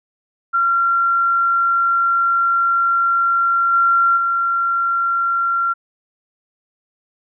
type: tone with level steps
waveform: sine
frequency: 1373 Hz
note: F6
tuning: 30 cents flat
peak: -13 / -11 / -15 dBFS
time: 0.53-5.74 s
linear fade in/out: 20 ms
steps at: 3.72 / 4.16 s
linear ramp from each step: 20 ms
effects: none